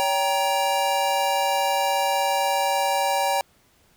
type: chord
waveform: square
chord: G diminished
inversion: second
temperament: just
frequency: 564.5 / 784 / 940.8 Hz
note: Db5 / G5 / Bb5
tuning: +31 / 0 / +16 cents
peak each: -27 / -24 / -26 dBFS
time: 0-3.41 s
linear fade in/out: 0 ms
effects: pink hiss -60 dBFS RMS until 3.96 s